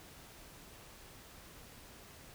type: silence
effects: pink hiss -55 dBFS RMS until 2.34 s